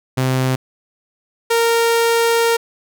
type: tone pair in turn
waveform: sawtooth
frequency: 129.9 / 462.9 Hz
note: C3 / A#4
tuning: -12 / -12 cents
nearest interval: octave + minor seventh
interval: 2200 cents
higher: second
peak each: -11 / -9 dBFS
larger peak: second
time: 0.17-0.56 / 1.5-2.57 s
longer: second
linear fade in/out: 10 ms
effects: none